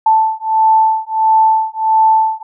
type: beating tone pair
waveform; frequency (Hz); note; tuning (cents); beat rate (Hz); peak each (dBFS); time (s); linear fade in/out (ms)
sine; 880 / 881.5; A5 / A5; 0 / +3; 1.5; -12; 0.06-2.43; 5
effects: none